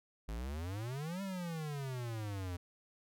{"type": "exponential two-way sweep", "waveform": "square", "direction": "up then down", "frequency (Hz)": [51, 199.4, 86.5], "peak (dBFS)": -39, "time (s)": [0.28, 2.57], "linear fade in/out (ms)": 10, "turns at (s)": 1.22, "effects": []}